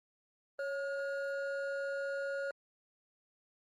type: tone pair together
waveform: triangle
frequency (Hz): 554.4 / 1430.5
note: C#5 / F6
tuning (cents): 0 / +41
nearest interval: octave + major third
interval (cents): 1641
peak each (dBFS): -34 / -39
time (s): 0.59-2.51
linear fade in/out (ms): 2
effects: Opus 24 kbps